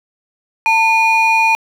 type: ring-modulated tone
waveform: triangle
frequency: 1671 Hz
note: G#6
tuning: 10 cents sharp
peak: -4 dBFS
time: 0.66-1.55 s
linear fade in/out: 0 ms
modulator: 775 Hz
effects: tanh soft clip ceiling -2 dBFS + 7-bit

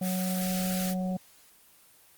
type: harmonic tone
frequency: 185 Hz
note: F#3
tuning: in tune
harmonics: 1 / 3 / 4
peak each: -28 / -38 / -40 dBFS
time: 0.01-1.17 s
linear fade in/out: 5 ms
type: high-pass noise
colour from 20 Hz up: white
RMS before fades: -36 dBFS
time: 0.01-0.95 s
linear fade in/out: 50 ms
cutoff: 1200 Hz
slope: 96 dB/octave
effects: white hiss -58 dBFS RMS until 2.17 s + Opus 24 kbps

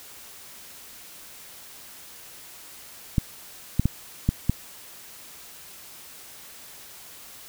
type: clicks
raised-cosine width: 5 ms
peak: -7 dBFS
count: 5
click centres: 3.182 / 3.796 / 3.856 / 4.29 / 4.496 s
effects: white hiss -45 dBFS RMS until 7.48 s

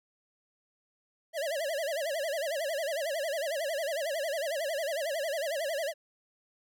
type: tone with vibrato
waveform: square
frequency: 606 Hz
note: D#5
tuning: 46 cents flat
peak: -31 dBFS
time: 1.33-5.94 s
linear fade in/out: 50 ms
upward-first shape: sine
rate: 11 Hz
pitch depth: 190 cents each way
effects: none

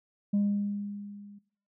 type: tone with level ramp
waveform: sine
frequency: 203.5 Hz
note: G#3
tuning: 35 cents flat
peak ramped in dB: -20 to -48 dBFS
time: 0.33-1.39 s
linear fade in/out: 10 ms
effects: noise-tail reverb RT60 0.5 s tail -19 dB re dry + tanh soft clip ceiling -21 dBFS

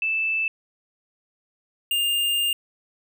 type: tone pair in turn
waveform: sine / square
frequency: 2637 / 2808 Hz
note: E7 / F7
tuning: 0 / +9 cents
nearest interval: minor second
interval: 109 cents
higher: second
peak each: -21 dBFS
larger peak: neither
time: 0.02-0.48 / 1.91-2.53 s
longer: second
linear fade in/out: 2 ms
effects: none

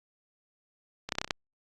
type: clicks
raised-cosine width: 0.2 ms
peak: -18 / -11 / -24 / -9 / -13 / -16 / -29 / -9 dBFS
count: 8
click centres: 1.09 / 1.122 / 1.153 / 1.185 / 1.215 / 1.245 / 1.277 / 1.308 s
effects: Opus 48 kbps

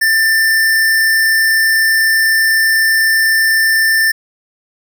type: tone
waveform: square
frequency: 1784 Hz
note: A6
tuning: 23 cents sharp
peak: -10 dBFS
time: 0.01-4.12 s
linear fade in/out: 10 ms
effects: none

